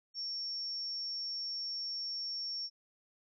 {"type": "tone", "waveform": "sine", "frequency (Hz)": 5480, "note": "F8", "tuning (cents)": -34, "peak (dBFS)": -36, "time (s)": [0.14, 2.7], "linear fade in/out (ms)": 50, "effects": []}